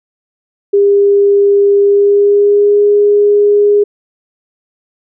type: tone with pitch glide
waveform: sine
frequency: 402.5 to 411.4 Hz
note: G4 to G#4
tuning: +46 to -16 cents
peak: -5 dBFS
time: 0.73-3.84 s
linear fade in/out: 10 ms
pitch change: +38 cents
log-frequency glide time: 1.82-2.82 s
effects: none